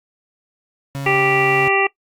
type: tone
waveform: 35% pulse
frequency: 138.4 Hz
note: C#3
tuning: 2 cents flat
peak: -22 dBFS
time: 0.95-1.68 s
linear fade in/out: 0 ms
type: harmonic tone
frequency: 392 Hz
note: G4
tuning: in tune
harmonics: 1 / 2 / 3 / 5 / 6 / 7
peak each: -19 / -20 / -23 / -20 / -24 / -20 dBFS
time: 1.06-1.87 s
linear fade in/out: 5 ms
effects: noise-tail reverb RT60 0.1 s tail -20 dB re dry + Opus 48 kbps